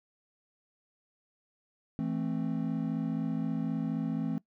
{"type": "chord", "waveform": "triangle", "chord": "A minor", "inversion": "second", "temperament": "just", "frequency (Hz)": [165, 220, 264], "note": ["E3", "A3", "C4"], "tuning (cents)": [2, 0, 16], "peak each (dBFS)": -32, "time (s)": [1.99, 4.38], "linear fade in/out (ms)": 0, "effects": ["noise-tail reverb RT60 0.1 s tail -21 dB re dry"]}